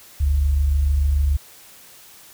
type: tone pair together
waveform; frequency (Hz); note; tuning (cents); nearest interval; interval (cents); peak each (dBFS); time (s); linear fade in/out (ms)
sine; 44.55 / 71.4; F1 / D2; +35 / -48; minor sixth; 817; -24 / -15; 0.2-1.37; 10
effects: tanh soft clip ceiling -8 dBFS + white hiss -46 dBFS RMS until 2.33 s